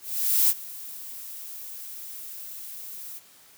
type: noise with ADSR envelope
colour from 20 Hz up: violet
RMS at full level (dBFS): -19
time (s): 0.01-3.2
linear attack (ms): 480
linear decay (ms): 44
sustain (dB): -20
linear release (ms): 30
effects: white hiss -54 dBFS RMS until 3.57 s + high-pass 60 Hz 12 dB/octave